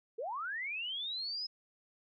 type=linear sweep; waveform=sine; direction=up; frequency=410 to 5160 Hz; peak=-36 dBFS; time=0.18-1.47 s; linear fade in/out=10 ms; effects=none